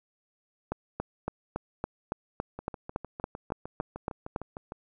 two click trains, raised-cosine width 1 ms, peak -16 / -24 dBFS, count 14 / 15, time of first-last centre 0.72-4.361 / 2.59-4.721 s, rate 3.57 / 6.57 Hz, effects none

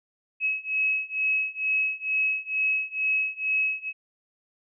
sine beating tone pair, 2565 / 2567.2 Hz, E7 / E7, -48 / -46 cents, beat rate 2.2 Hz, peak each -27 / -26 dBFS, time 0.4-3.93 s, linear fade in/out 50 ms, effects none

